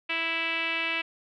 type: tone with low-pass filter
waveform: 5% pulse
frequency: 329.6 Hz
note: E4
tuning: in tune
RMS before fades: -29 dBFS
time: 0.09-1.02 s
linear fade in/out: 10 ms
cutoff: 2600 Hz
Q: 4.7
effects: none